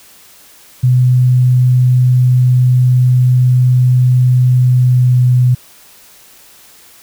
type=tone with pitch glide; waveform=sine; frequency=125.9 to 125.03 Hz; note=B2 to B2; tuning=+34 to +22 cents; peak=-6 dBFS; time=0.83-5.55 s; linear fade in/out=10 ms; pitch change=-12 cents; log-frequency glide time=4.67-5.17 s; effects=white hiss -42 dBFS RMS until 7.02 s